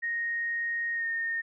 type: tone with pitch glide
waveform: sine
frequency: 1864.7 to 1835.8 Hz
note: A#6 to A#6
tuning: 0 to -27 cents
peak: -28 dBFS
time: 0.02-1.42 s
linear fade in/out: 20 ms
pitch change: -27 cents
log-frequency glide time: 0.94-1.06 s
effects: none